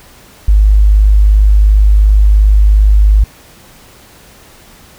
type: tone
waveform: sine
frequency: 51.4 Hz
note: G#1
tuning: 17 cents flat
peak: -3 dBFS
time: 0.48-3.24 s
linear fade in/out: 5 ms
effects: pink hiss -40 dBFS RMS until 4.98 s